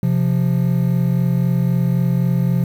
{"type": "tone pair together", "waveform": "triangle", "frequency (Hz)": [130.81, 174.61], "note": ["C3", "F3"], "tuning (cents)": [0, 0], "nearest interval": "perfect fourth", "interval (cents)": 500, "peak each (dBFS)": -15, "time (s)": [0.03, 2.64], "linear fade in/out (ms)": 2, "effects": ["7-bit"]}